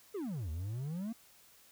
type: exponential two-way sweep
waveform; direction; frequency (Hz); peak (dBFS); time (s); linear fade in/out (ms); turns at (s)
triangle; down then up; 446.1 to 74.6 to 237.4; -34; 0.14-1.13; 10; 0.5
effects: white hiss -62 dBFS RMS until 1.71 s